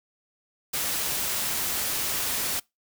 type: noise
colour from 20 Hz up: white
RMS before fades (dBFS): -28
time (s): 0.73-2.6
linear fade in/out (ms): 10
effects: noise-tail reverb RT60 0.2 s tail -25 dB re dry